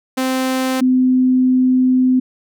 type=tone pair in turn; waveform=sawtooth / sine; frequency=260 / 255.7 Hz; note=C4 / C4; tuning=-11 / -40 cents; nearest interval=unison; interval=29 cents; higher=first; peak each=-12 / -10 dBFS; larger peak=second; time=0.17-0.81 / 0.81-2.2 s; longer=second; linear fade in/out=10 ms; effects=none